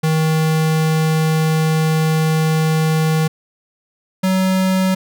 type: tone pair in turn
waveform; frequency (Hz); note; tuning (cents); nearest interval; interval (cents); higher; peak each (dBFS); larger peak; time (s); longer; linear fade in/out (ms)
square; 158.1 / 188.01; D#3 / F#3; +28 / +28; minor third; 300; second; -14; neither; 0.03-3.28 / 4.23-4.95; first; 10
effects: none